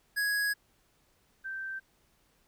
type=tone pair in turn; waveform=square / sine; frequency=1664 / 1560.1 Hz; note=G#6 / G6; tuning=+3 / -9 cents; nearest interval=minor second; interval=112 cents; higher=first; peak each=-28 / -35 dBFS; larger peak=first; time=0.16-0.54 / 1.44-1.8 s; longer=first; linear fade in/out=20 ms; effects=pink hiss -69 dBFS RMS until 2.47 s